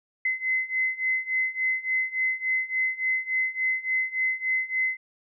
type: beating tone pair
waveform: sine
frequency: 2045 / 2048.5 Hz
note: C7 / C7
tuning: -40 / -37 cents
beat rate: 3.5 Hz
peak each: -28 / -26 dBFS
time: 0.25-4.97 s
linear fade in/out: 5 ms
effects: none